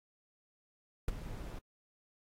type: noise with ADSR envelope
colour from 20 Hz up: brown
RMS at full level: -29 dBFS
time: 1.08-1.59 s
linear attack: 3 ms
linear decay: 18 ms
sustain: -14 dB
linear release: 7 ms
effects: AAC 48 kbps